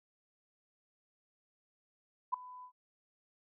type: tone with ADSR envelope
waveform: sine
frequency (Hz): 1000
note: B5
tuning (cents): +21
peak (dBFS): -26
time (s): 2.32-2.72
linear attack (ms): 19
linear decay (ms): 6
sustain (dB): -21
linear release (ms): 82
effects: none